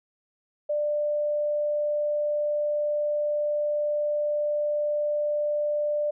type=tone; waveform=sine; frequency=593 Hz; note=D5; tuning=17 cents sharp; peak=-23 dBFS; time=0.69-6.11 s; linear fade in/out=10 ms; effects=none